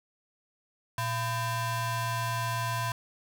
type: ring-modulated tone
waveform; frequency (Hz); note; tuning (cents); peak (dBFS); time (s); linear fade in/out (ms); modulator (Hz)
35% pulse; 562; C#5; +24; -24; 0.98-2.92; 2; 444
effects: none